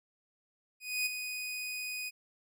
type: tone with ADSR envelope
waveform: sawtooth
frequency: 2489 Hz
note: D#7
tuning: in tune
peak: -25 dBFS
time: 0.8-2.11 s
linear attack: 260 ms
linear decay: 18 ms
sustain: -8 dB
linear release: 32 ms
effects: none